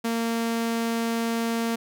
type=tone; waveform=sawtooth; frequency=229.9 Hz; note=A#3; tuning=24 cents flat; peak=-20 dBFS; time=0.04-1.76 s; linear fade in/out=10 ms; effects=none